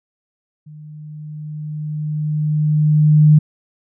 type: tone with level ramp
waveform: sine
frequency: 151.9 Hz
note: D#3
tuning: 41 cents flat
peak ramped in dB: -35 to -5 dBFS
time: 0.66-3.39 s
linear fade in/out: 10 ms
effects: none